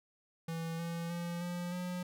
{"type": "tone with pitch steps", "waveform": "square", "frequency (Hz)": [164.81, 168.37, 172.01, 175.72, 179.52], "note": ["E3", "E3", "F3", "F3", "F3"], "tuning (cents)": [0, 37, -26, 11, 48], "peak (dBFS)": -37, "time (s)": [0.48, 2.03], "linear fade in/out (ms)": 5, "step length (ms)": 310, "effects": []}